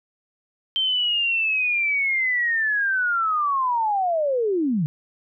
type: linear sweep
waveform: sine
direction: down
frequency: 3134 to 139.8 Hz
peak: -19 dBFS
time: 0.76-4.86 s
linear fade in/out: 0 ms
effects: none